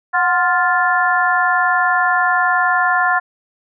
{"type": "harmonic tone with a mistuned harmonic", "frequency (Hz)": 350, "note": "F4", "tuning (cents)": 4, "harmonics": [2, 3, 4, 5], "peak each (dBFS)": [-18, -18, -18, -18], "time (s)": [0.13, 3.2], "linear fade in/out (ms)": 20, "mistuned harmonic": 2, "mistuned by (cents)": 75, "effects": []}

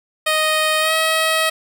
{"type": "tone with pitch glide", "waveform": "10% pulse", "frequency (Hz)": [622.3, 639.1], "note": ["D#5", "D#5"], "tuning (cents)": [0, 46], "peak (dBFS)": -7, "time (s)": [0.26, 1.5], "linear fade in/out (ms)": 10, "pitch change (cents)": 46, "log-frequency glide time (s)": [0.8, 0.93], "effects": []}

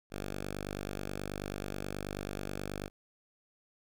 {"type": "tone", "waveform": "5% pulse", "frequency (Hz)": 49.3, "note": "G1", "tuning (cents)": 11, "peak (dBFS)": -26, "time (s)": [0.1, 2.9], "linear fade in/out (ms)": 50, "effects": []}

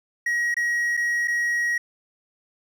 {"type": "tone with dropouts", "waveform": "triangle", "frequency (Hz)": 1900, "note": "A#6", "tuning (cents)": 33, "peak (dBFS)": -19, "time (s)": [0.26, 1.78], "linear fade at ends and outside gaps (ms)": 5, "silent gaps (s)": [[0.543, 0.566], [0.969, 0.973], [1.275, 1.28]], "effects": []}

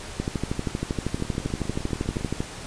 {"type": "two click trains", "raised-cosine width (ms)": 3, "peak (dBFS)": [-22, -12], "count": [22, 29], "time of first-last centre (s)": [[1.2, 2.261], [0.2, 2.405]], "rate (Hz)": [19.8, 12.7], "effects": ["pink hiss -38 dBFS RMS until 2.66 s", "resampled to 22050 Hz"]}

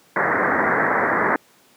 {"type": "low-pass noise", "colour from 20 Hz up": "white", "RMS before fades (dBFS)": -19, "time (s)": [0.16, 1.36], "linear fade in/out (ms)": 2, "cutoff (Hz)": 2000, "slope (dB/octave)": 96, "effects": ["pink hiss -54 dBFS RMS until 1.76 s", "high-pass 200 Hz 12 dB/octave"]}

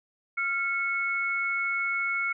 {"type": "tone pair together", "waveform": "sine", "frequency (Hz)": [1385.9, 2200], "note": ["F6", "C#7"], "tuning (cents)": [-14, -14], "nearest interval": "minor sixth", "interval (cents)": 800, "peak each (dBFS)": [-30, -27], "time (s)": [0.37, 2.33], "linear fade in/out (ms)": 10, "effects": []}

